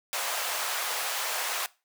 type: high-pass noise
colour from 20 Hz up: pink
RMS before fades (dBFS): -31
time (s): 0.13-1.66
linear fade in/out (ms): 0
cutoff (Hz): 630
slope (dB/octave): 24
effects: noise-tail reverb RT60 0.3 s tail -21 dB re dry